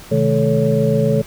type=tone cluster; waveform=sine; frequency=128.8 / 155.9 / 214.8 / 436.1 / 558 Hz; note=C3 / D#3 / A3 / A4 / C#5; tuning=-27 / +4 / -41 / -15 / +11 cents; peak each=-19 dBFS; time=0.11-1.22 s; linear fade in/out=10 ms; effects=pink hiss -39 dBFS RMS until 1.26 s